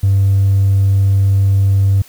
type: tone with hard clipping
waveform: sine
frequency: 98 Hz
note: G2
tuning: in tune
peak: -9 dBFS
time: 0.03-2.02 s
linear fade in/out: 5 ms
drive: 1 dB
effects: white hiss -43 dBFS RMS until 2.08 s